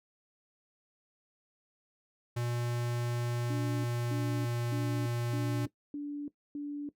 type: tone with pitch glide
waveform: square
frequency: 120 to 119.24 Hz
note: B2 to A#2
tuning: -49 to +40 cents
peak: -32 dBFS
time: 2.36-5.66 s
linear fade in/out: 10 ms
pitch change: -11 cents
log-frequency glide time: 3.61-4.64 s
type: tone bursts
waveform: sine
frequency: 290.1 Hz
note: D4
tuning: 21 cents flat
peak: -34 dBFS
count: 6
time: 3.5-6.89 s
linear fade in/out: 2 ms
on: 340 ms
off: 270 ms
effects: noise-tail reverb RT60 0.1 s tail -17 dB re dry